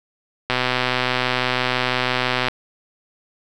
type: click train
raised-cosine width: 0.3 ms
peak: -3 dBFS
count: 251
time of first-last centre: 0.5-2.484 s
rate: 126 Hz
effects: none